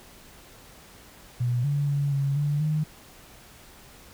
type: tone with pitch steps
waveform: sine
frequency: 122.1 / 143.5 / 142.3 / 139 / 146 / 153.6 Hz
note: B2 / D3 / C#3 / C#3 / D3 / D#3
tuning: -19 / -40 / +46 / +5 / -10 / -22 cents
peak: -22 dBFS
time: 1.4-2.84 s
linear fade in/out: 10 ms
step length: 240 ms
effects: pink hiss -50 dBFS RMS until 4.13 s